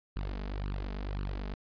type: tone with flanger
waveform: sawtooth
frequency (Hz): 49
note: G1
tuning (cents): 0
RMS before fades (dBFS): -36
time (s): 0.16-1.54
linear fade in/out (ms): 0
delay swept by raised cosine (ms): 0.68 to 4.78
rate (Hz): 1.9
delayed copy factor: +0.8
effects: resampled to 11025 Hz